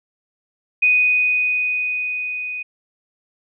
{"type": "tone with level ramp", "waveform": "sine", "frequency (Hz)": 2489, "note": "D#7", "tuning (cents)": 0, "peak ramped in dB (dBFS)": [-11, -25], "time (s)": [0.82, 2.63], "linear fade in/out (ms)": 10, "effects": []}